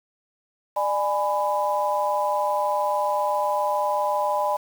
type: chord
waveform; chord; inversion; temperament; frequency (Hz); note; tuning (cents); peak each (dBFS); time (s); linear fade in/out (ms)
sine; G# diminished; second; just; 598 / 830.6 / 996.7; D5 / G#5 / B5; +31 / 0 / +16; -25; 0.76-4.57; 10
effects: 7-bit